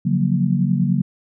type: chord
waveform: sine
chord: Gb major seventh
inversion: second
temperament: equal with one note detuned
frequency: 141.34 / 174.61 / 185 / 233.1 Hz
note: Db3 / F3 / Gb3 / Bb3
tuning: +34 / 0 / 0 / 0 cents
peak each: -20 / -23 / -19 / -23 dBFS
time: 0.05-1.02 s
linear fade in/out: 10 ms
effects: none